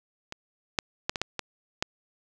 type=clicks; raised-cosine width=0.2 ms; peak=-19 / -6 / -8 / -13 / -9 / -13 / -8 dBFS; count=7; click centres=0.324 / 0.788 / 1.095 / 1.158 / 1.216 / 1.393 / 1.825 s; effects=none